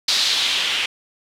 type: noise with low-pass filter sweep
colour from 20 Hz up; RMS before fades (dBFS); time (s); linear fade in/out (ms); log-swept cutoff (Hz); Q
blue; -20; 0.08-0.86; 5; 4400 to 2800; 3
effects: none